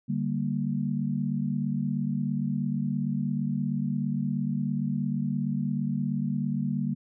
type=chord; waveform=sine; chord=G minor; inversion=second; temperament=equal; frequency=146.83 / 196 / 233.1 Hz; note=D3 / G3 / Bb3; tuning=0 / 0 / 0 cents; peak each=-30 dBFS; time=0.08-6.95 s; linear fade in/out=20 ms; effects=none